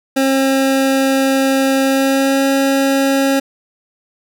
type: tone with pitch glide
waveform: 25% pulse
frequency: 268.8 to 272.6 Hz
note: C4 to C#4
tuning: +47 to -29 cents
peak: -8 dBFS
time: 0.16-3.4 s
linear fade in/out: 10 ms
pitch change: +24 cents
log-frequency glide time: 1.83-2.46 s
effects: none